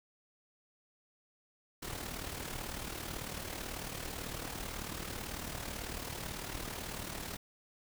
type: noise with amplitude modulation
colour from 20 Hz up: pink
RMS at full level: -39 dBFS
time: 1.82-7.37 s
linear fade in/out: 10 ms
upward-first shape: sine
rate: 38.1 Hz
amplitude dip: 60%
effects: none